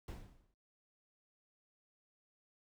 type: noise with exponential decay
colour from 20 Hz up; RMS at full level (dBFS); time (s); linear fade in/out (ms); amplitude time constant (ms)
brown; -41; 0.08-0.54; 2; 100
effects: noise-tail reverb RT60 0.3 s tail -24 dB re dry